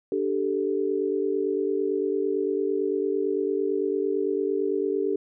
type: chord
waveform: sine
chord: D suspended fourth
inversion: none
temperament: just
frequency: 293.7 / 391.6 / 440.5 Hz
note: D4 / G4 / A4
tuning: 0 / -2 / +2 cents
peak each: -30 / -25 / -28 dBFS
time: 0.12-5.16 s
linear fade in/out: 2 ms
effects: none